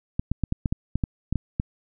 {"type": "clicks", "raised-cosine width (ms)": 5, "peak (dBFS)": -11, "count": 11, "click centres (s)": [0.195, 0.316, 0.437, 0.524, 0.658, 0.725, 0.956, 1.038, 1.326, 1.357, 1.599], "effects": []}